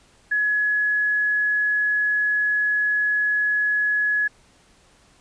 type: tone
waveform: sine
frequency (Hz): 1690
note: G#6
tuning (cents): +30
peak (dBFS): -18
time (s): 0.31-4.28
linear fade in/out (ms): 10
effects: pink hiss -56 dBFS RMS until 5.2 s + resampled to 22050 Hz